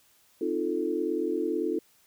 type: chord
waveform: sine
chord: F dominant seventh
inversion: second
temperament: equal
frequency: 261.6 / 311.1 / 349.2 / 440 Hz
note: C4 / Eb4 / F4 / A4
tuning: 0 / 0 / 0 / 0 cents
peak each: -36 / -31 / -30 / -31 dBFS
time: 0.41-1.79 s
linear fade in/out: 5 ms
effects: white hiss -63 dBFS RMS until 2.06 s